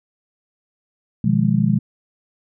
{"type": "chord", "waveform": "sine", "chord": "F half-diminished seventh", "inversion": "second", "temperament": "equal with one note detuned", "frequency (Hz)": [123.47, 155.56, 175.42, 207.7], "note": ["Cb3", "Eb3", "F3", "Ab3"], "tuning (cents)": [0, 0, 8, 0], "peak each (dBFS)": [-20, -21, -20, -18], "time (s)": [1.24, 1.79], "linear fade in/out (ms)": 5, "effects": []}